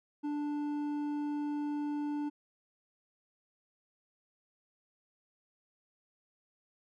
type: tone with hard clipping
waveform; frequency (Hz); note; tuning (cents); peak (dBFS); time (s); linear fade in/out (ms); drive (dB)
triangle; 293.7; D4; 0; -34; 0.23-2.3; 20; 10
effects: none